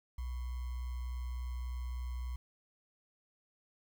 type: tone with sample-and-hold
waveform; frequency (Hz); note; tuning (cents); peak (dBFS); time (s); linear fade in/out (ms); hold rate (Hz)
sine; 61.74; B1; 0; -36; 0.18-2.36; 5; 1050
effects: none